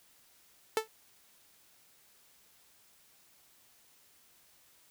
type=tone with exponential decay; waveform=sawtooth; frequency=440 Hz; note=A4; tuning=in tune; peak=-19 dBFS; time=0.77-0.88 s; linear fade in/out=1 ms; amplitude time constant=22 ms; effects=white hiss -64 dBFS RMS until 4.9 s